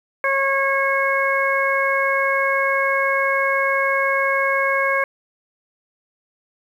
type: harmonic tone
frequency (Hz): 546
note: C#5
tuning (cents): -26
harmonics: 1 / 2 / 3 / 4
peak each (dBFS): -22 / -22 / -22 / -22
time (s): 0.24-5.04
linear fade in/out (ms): 2
effects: 8-bit